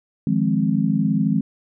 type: chord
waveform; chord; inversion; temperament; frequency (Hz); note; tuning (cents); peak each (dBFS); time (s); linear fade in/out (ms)
sine; F minor seventh; third; equal; 155.56 / 174.61 / 207.7 / 261.6; Eb3 / F3 / Ab3 / C4; 0 / 0 / 0 / 0; -23 / -23 / -20 / -23; 0.27-1.41; 2
effects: none